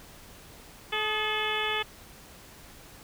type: harmonic tone with a mistuned harmonic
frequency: 430.4 Hz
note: A4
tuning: 38 cents flat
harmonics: 1 / 2 / 3 / 4 / 5 / 6 / 7 / 8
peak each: -35 / -35 / -35 / -35 / -35 / -35 / -35 / -35 dBFS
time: 0.92-1.83 s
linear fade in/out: 10 ms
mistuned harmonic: 3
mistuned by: -46 cents
effects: pink hiss -50 dBFS RMS until 3.03 s